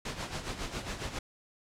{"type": "noise with tremolo", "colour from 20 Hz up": "pink", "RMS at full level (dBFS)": -35, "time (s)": [0.05, 1.19], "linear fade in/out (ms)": 5, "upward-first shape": "sine", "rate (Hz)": 7.3, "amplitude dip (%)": 65, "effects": ["low-pass 7000 Hz 12 dB/octave"]}